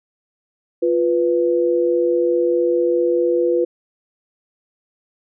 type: tone pair together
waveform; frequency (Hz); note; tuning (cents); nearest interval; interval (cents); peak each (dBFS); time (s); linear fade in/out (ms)
sine; 349.2 / 493.9; F4 / B4; 0 / 0; tritone; 600; -17 / -17; 0.82-3.65; 10
effects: none